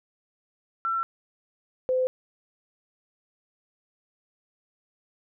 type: tone pair in turn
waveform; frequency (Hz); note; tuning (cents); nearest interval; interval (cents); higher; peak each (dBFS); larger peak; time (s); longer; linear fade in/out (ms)
sine; 1347 / 512.3; E6 / C5; +37 / -37; octave + perfect fourth; 1674; first; -24 / -21; second; 0.85-1.03 / 1.89-2.07; neither; 0
effects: none